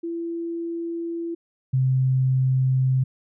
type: tone pair in turn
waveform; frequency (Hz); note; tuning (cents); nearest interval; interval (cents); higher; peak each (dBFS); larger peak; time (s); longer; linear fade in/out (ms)
sine; 336.4 / 130.53; E4 / C3; +35 / -4; octave + major third; 1639; first; -26 / -17; second; 0.03-1.35 / 1.73-3.04; first; 10
effects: none